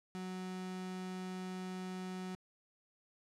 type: tone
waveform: 35% pulse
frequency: 185 Hz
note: F#3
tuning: in tune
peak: -39 dBFS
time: 0.15-2.35 s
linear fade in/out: 0 ms
effects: low-pass 9000 Hz 12 dB/octave